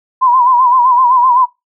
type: tone with vibrato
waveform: sine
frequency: 999 Hz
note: B5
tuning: 20 cents sharp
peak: -6 dBFS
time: 0.21-1.46 s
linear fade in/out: 20 ms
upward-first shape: sine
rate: 7.8 Hz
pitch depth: 84 cents each way
effects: noise-tail reverb RT60 0.2 s tail -23 dB re dry